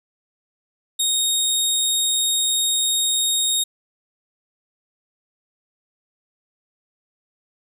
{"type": "tone", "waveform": "20% pulse", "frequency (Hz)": 3729, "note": "A#7", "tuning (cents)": 0, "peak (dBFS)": -12, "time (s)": [0.99, 3.64], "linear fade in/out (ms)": 10, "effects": []}